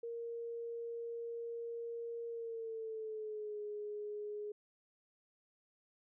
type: tone with pitch glide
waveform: sine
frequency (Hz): 466.2 to 417.7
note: A#4 to G#4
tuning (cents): 0 to +10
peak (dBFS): -40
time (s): 0.03-4.52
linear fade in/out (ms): 5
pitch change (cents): -190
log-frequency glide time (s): 2.28-3.6
effects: none